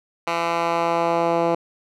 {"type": "tone with band-pass filter sweep", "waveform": "10% pulse", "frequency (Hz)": 168.7, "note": "E3", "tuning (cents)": 40, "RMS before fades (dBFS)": -21, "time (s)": [0.27, 1.55], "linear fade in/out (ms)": 5, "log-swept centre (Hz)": [1600, 530], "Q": 0.89, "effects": []}